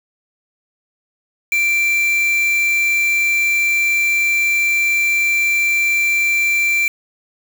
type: tone with quantisation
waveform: triangle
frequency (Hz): 2353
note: D7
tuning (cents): +3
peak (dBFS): -12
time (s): 1.52-6.88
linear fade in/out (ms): 2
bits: 4
effects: none